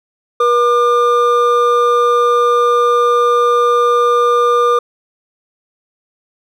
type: tone pair together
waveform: triangle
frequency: 481.2 / 1200 Hz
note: B4 / D6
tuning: -45 / +37 cents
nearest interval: octave + major third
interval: 1582 cents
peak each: -10 dBFS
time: 0.4-4.79 s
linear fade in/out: 5 ms
effects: none